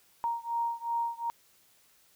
sine beating tone pair, 932.3 / 935 Hz, A#5 / A#5, 0 / +5 cents, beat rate 2.7 Hz, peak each -32 / -33 dBFS, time 0.24-1.3 s, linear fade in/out 0 ms, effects white hiss -64 dBFS RMS until 2.15 s

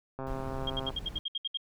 click train, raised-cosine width 1 ms, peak -24 dBFS, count 96, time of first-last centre 0.19-0.904 s, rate 133 Hz
brown noise, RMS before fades -40 dBFS, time 0.27-1.19 s, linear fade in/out 0 ms
sine tone bursts, 3230 Hz, G#7, 49 cents flat, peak -30 dBFS, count 10, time 0.67-1.573 s, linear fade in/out 5 ms, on 30 ms, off 67 ms
effects none

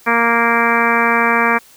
harmonic tone, 233 Hz, A#3, 1 cent flat, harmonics 1 / 2 / 3 / 4 / 5 / 6 / 7 / 8 / 9 / 10, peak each -21 / -21 / -23 / -19 / -18 / -22 / -19 / -23 / -24 / -20 dBFS, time 0.06-1.59 s, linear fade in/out 20 ms, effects white hiss -46 dBFS RMS until 1.76 s

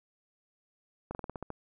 slowing click train, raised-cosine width 1 ms, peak -24 dBFS, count 8, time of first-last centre 1.11-1.503 s, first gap 39 ms, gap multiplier 1.12, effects none

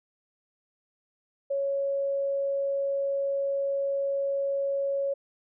sine tone, 554.4 Hz, C#5, in tune, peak -25 dBFS, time 1.5-5.14 s, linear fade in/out 10 ms, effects none

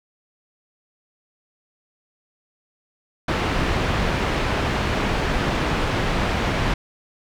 pink low-pass noise, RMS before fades -22 dBFS, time 3.28-6.74 s, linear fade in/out 5 ms, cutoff 2900 Hz, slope 12 dB/octave, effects none

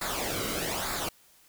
pink noise with flanger, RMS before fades -32 dBFS, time 0.01-1.09 s, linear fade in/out 5 ms, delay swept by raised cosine 0.33 to 1.18 ms, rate 1.1 Hz, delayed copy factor -0.65, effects white hiss -60 dBFS RMS until 1.48 s

